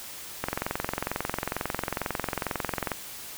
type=click train; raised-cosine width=0.5 ms; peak=-12 dBFS; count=56; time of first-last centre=0.44-2.917 s; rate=22.2 Hz; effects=white hiss -41 dBFS RMS until 3.37 s